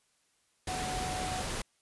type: tone in noise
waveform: sine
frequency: 740 Hz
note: F#5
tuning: in tune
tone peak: -36 dBFS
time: 0.68-1.42 s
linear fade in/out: 5 ms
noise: pink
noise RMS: -36 dBFS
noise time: 0.67-1.62 s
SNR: -3 dB
effects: white hiss -72 dBFS RMS until 1.81 s + resampled to 24000 Hz